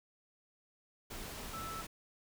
sine tone in noise, 1318.5 Hz, E6, in tune, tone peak -42 dBFS, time 1.53-1.82 s, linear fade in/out 10 ms, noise pink, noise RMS -45 dBFS, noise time 1.1-1.87 s, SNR 0 dB, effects none

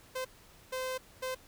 sawtooth tone bursts at uneven times, 516 Hz, C5, 24 cents flat, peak -30 dBFS, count 3, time 0.15-0.25 / 0.72-0.98 / 1.22-1.35 s, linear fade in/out 10 ms, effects pink hiss -58 dBFS RMS until 1.47 s

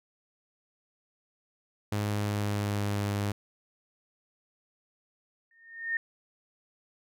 sawtooth tone with pitch glide, 103.83 to 101.81 Hz, G#2 to G#2, 0 to -34 cents, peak -24 dBFS, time 1.92-3.32 s, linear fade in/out 5 ms, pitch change -34 cents, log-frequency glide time 2.12-3.02 s
sine tone with exponential growth, 1832 Hz, A#6, 31 cents flat, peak -24 dBFS, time 5.51-5.97 s, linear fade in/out 2 ms, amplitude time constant 100 ms
effects none

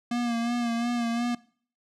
square tone with vibrato, 236.4 Hz, A#3, 24 cents sharp, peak -26 dBFS, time 0.11-1.35 s, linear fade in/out 5 ms, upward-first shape sine, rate 2.8 Hz, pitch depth 38 cents each way, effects noise-tail reverb RT60 0.5 s tail -21 dB re dry + low-pass 7000 Hz 12 dB/octave

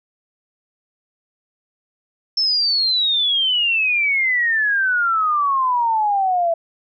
sine exponential sweep, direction down, 5350 to 659.3 Hz, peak -15 dBFS, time 2.37-6.54 s, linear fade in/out 5 ms, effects none

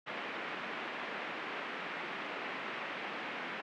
white band-pass noise, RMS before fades -41 dBFS, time 0.06-3.62 s, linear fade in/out 20 ms, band 190 to 2500 Hz, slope 24 dB/octave, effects none

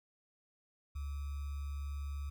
sine tone with sample-and-hold, 71 Hz, C#2, 42 cents sharp, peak -37 dBFS, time 0.95-2.3 s, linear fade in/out 10 ms, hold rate 1225 Hz, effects none

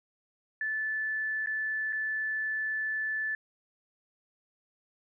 sine tone with dropouts, 1746 Hz, A6, 14 cents flat, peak -29 dBFS, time 0.61-3.35 s, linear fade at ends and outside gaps 2 ms, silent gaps 1.461-1.471 / 1.925-1.929 s, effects none

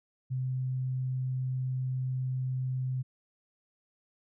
sine tone, 129.1 Hz, C3, 23 cents flat, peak -29 dBFS, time 0.3-3.03 s, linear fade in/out 20 ms, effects none

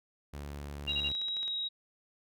sawtooth tone, 71.9 Hz, D2, 36 cents flat, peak -36 dBFS, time 0.33-1.13 s, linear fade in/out 10 ms
sine tone bursts, 2794 Hz, F7, in tune, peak -31 dBFS, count 3, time 0.87-1.09 s, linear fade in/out 10 ms, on 54 ms, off 29 ms
sine tone with pitch glide, 3839 to 3815 Hz, B7 to A#7, -50 to +39 cents, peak -32 dBFS, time 0.88-1.69 s, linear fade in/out 20 ms, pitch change -11 cents, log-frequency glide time 1.4-1.47 s
clicks, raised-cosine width 0.2 ms, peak -31 dBFS, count 11, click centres 0.896 / 0.933 / 0.996 / 1.07 / 1.116 / 1.151 / 1.216 / 1.284 / 1.368 / 1.43 / 1.479 s
effects none

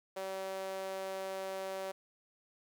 sawtooth tone with high-pass filter, 191.3 Hz, G3, 42 cents flat, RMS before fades -40 dBFS, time 0.16-1.92 s, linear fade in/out 10 ms, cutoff 530 Hz, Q 3.2, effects none

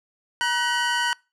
25% pulse tone pair together, 954 / 1501.7 Hz, A#5 / F#6, +40 / +25 cents, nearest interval minor sixth, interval 785 cents, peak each -20 dBFS, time 0.41-1.13 s, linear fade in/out 0 ms, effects noise-tail reverb RT60 0.3 s tail -26 dB re dry + low-pass 8000 Hz 12 dB/octave

